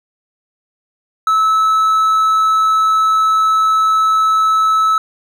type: tone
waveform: triangle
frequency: 1302 Hz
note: E6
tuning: 22 cents flat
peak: -8 dBFS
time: 1.27-4.98 s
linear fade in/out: 2 ms
effects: none